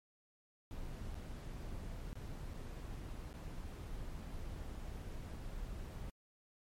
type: noise with dropouts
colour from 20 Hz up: brown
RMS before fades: -45 dBFS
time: 0.71-6.1 s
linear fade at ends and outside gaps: 0 ms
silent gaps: 1.144-1.152 / 2.13-2.155 / 2.536-2.541 / 3.329-3.339 s
effects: MP3 64 kbps